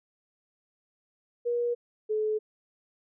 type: tone pair in turn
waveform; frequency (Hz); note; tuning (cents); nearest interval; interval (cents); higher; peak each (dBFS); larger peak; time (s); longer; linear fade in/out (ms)
sine; 478.7 / 429.9; A#4 / A4; +46 / -40; major second; 186; first; -25; neither; 1.45-1.75 / 2.09-2.39; neither; 20
effects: none